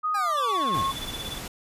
sine tone with pitch glide, 1244.5 to 1083.4 Hz, D#6 to C#6, 0 to -40 cents, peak -23 dBFS, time 0.03-0.92 s, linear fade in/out 20 ms, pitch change -240 cents, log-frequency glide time 0.16-0.69 s
25% pulse linear sweep, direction down, 830.6 to 58.4 Hz, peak -26 dBFS, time 0.14-0.84 s, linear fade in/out 10 ms
triangle tone with tremolo, 3468 Hz, A7, 26 cents flat, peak -29 dBFS, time 0.37-1.38 s, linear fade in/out 0 ms, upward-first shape triangle, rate 17 Hz, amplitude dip 100%
pink noise, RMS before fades -36 dBFS, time 0.74-1.48 s, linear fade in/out 5 ms
effects resampled to 32000 Hz

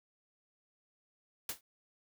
white noise with exponential decay, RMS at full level -33 dBFS, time 1.49-1.61 s, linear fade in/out 2 ms, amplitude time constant 25 ms, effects none

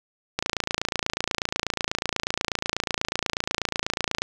click train, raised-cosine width 0.2 ms, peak -6 dBFS, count 109, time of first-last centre 0.39-4.22 s, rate 28.2 Hz, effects none

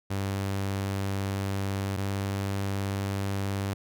sawtooth tone pair in turn, 98 / 98.56 Hz, G2 / G2, 0 / +10 cents, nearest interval unison, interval 10 cents, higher second, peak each -24 dBFS, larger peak neither, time 0.1-1.97 / 1.97-3.74 s, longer first, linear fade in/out 10 ms, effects none

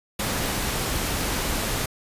pink noise, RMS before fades -26 dBFS, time 0.19-1.86 s, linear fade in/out 5 ms, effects resampled to 32000 Hz

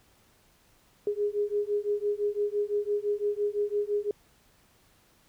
sine beating tone pair, 410 / 415.9 Hz, G#4 / G#4, -22 / +2 cents, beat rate 5.9 Hz, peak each -29 dBFS, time 1.07-4.11 s, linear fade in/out 2 ms, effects pink hiss -63 dBFS RMS until 5.28 s

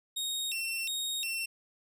sawtooth tone with vibrato, 3179 Hz, G7, 24 cents sharp, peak -29 dBFS, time 0.16-1.46 s, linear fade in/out 10 ms, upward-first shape square, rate 1.4 Hz, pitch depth 280 cents each way, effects none

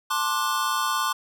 square chord, D dominant seventh, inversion second, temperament just, 881 / 1057.2 / 1174.7 / 1468.3 Hz, A5 / C6 / D6 / F#6, +2 / +18 / 0 / -14 cents, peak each -33 / -27 / -28 / -32 dBFS, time 0.1-1.13 s, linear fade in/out 10 ms, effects none

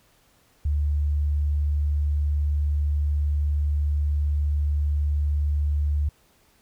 sine tone, 73.42 Hz, D2, in tune, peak -20 dBFS, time 0.65-6.09 s, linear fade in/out 5 ms, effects pink hiss -61 dBFS RMS until 6.61 s

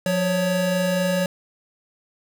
square tone pair together, 178.64 / 560 Hz, F3 / C#5, +39 / +18 cents, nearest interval octave + minor sixth, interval 1979 cents, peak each -23 dBFS, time 0.06-1.26 s, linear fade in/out 2 ms, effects none

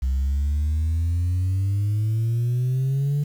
sine exponential sweep, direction up, 64.2 to 146.83 Hz, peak -17 dBFS, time 0.02-3.24 s, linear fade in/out 10 ms, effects tanh soft clip ceiling -18 dBFS + 8-bit

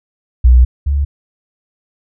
sine tone pair in turn, 61.74 / 70.74 Hz, B1 / C#2, 0 / +36 cents, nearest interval major second, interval 236 cents, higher second, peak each -3 / -11 dBFS, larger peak first, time 0.44-0.65 / 0.86-1.05 s, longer first, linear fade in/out 10 ms, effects none

